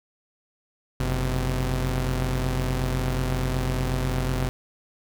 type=tone pair together; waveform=sawtooth; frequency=45.39 / 128 Hz; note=F#1 / C3; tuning=-32 / -38 cents; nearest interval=octave + tritone; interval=1794 cents; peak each=-22 / -22 dBFS; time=1-4.49 s; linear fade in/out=0 ms; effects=none